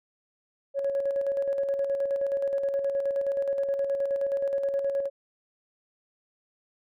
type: tone with tremolo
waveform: sine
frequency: 554.4 Hz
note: C#5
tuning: in tune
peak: -22 dBFS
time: 0.74-5.1 s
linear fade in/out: 50 ms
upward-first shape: square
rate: 9.5 Hz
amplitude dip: 45%
effects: tanh soft clip ceiling -19 dBFS